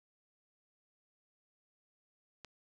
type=click; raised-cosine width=0.2 ms; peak=-30 dBFS; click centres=2.447 s; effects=none